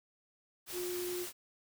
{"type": "tone in noise", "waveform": "sine", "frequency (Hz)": 356.9, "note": "F4", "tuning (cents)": 38, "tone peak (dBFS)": -36, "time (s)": [0.72, 1.27], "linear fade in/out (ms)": 50, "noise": "white", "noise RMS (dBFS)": -43, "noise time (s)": [0.66, 1.33], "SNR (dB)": 4, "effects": []}